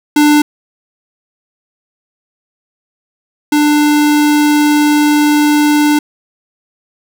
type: tone pair in turn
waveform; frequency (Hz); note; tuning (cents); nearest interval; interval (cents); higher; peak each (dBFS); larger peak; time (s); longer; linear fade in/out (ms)
square; 296.8 / 296.8; D4 / D4; +18 / +18; unison; 0; neither; -6 / -8; first; 0.16-0.42 / 3.52-5.99; second; 5
effects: none